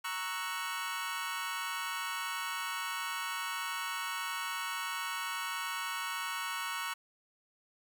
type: chord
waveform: 25% pulse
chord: F# dominant seventh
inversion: first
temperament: equal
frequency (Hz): 932.3 / 1108.7 / 1318.5 / 1480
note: A#5 / C#6 / E6 / F#6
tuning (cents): 0 / 0 / 0 / 0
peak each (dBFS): -38 / -36 / -38 / -37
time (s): 0.04-6.94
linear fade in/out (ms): 10
effects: none